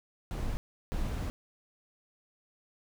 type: noise bursts at uneven times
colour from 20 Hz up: brown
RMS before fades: -33 dBFS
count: 2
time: 0.31-0.57 / 0.92-1.3 s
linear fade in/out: 0 ms
effects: none